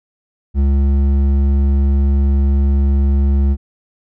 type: tone with hard clipping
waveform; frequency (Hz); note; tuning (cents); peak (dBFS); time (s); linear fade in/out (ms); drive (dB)
sine; 69.3; C#2; 0; -12; 0.54-3.57; 50; 8
effects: none